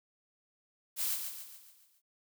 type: noise with echo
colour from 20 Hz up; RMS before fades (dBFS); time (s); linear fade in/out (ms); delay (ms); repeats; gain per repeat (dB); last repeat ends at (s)
blue; -33; 0.96-1.18; 50; 140; 6; -6; 2.02
effects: none